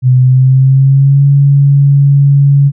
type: tone with pitch glide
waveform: sine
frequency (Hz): 127.4 to 140.54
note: C3 to C#3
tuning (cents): -46 to +24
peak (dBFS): -3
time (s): 0.02-2.72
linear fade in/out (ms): 50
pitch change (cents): +170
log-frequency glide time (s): 0.18-1.25
effects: none